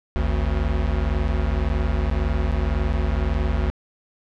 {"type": "tone pair together", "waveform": "square", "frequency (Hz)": [52.16, 74], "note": ["G#1", "D2"], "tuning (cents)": [8, 14], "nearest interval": "tritone", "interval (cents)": 606, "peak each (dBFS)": -23, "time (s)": [0.16, 3.7], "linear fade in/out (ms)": 0, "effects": ["low-pass 3000 Hz 12 dB/octave"]}